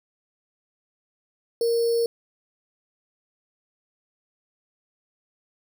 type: tone with sample-and-hold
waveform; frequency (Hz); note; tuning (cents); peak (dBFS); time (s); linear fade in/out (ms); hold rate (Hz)
sine; 466.2; A#4; 0; -19; 1.61-2.06; 2; 4900
effects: none